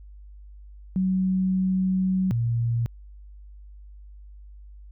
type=tone pair in turn; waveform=sine; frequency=187.3 / 117.08 Hz; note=F#3 / A#2; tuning=+21 / +8 cents; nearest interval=minor sixth; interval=813 cents; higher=first; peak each=-20 / -21 dBFS; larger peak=first; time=0.96-2.31 / 2.31-2.86 s; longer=first; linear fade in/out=0 ms; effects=added 50 Hz sine -42 dBFS peak until 4.91 s